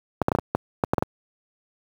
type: clicks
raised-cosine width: 1 ms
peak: -5 dBFS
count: 10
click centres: 0.217 / 0.284 / 0.318 / 0.351 / 0.387 / 0.55 / 0.838 / 0.935 / 0.982 / 1.025 s
effects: high-pass 80 Hz 12 dB/octave + 7-bit